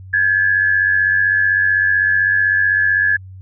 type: tone pair together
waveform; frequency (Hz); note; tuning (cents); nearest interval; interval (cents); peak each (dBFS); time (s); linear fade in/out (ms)
sine; 1611.2 / 1707; G6 / G#6; +47 / +47; minor second; 100; -18 / -13; 0.13-3.17; 10
effects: added 94 Hz sine -33 dBFS peak until 3.41 s